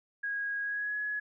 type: tone with pitch glide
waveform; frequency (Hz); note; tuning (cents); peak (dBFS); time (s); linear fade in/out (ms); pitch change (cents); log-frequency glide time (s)
sine; 1645 to 1687.3; G#6 to G#6; -17 to +27; -31; 0.23-1.2; 10; +44; 0.62-0.97
effects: none

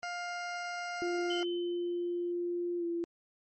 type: tone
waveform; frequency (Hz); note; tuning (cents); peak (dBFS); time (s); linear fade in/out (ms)
20% pulse; 704; F5; +14; -31; 0.03-1.43; 0
type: tone with pitch glide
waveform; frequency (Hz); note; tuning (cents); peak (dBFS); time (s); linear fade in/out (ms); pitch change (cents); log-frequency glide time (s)
sine; 349.2 to 340.4; F4 to F4; 0 to -44; -31; 1.02-3.04; 0; -44; 2.78-2.84
type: tone with exponential decay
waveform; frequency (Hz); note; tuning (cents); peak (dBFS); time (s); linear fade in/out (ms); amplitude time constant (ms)
sine; 3055; G7; -45; -34; 1.3-2.32; 5; 220
effects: low-pass 11000 Hz 12 dB/octave + MP3 32 kbps

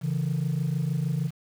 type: tone pair together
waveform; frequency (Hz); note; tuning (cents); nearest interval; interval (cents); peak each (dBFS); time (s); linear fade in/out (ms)
sine; 137.93 / 164.4; C#3 / E3; -8 / -4; minor third; 304; -25; 0.01-1.31; 50
effects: tanh soft clip ceiling -21 dBFS + 8-bit

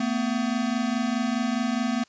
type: tone pair together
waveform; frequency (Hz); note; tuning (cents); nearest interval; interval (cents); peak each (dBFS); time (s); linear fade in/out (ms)
square; 225.8 / 250.6; A3 / B3; +45 / +25; major second; 180; -27; 0-2.04; 5
effects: white hiss -60 dBFS RMS until 2.08 s + resampled to 16000 Hz

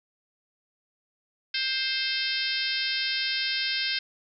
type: harmonic tone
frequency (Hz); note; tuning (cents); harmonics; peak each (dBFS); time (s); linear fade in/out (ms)
525; C5; +6; 3 / 4 / 5 / 6 / 7 / 8 / 9 / 10; -34 / -34 / -34 / -34 / -34 / -34 / -34 / -34; 1.54-3.99; 5
effects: none

